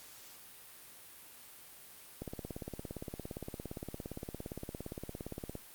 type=click train; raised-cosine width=2 ms; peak=-27 dBFS; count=59; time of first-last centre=2.22-5.553 s; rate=17.4 Hz; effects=white hiss -54 dBFS RMS until 5.74 s + Opus 48 kbps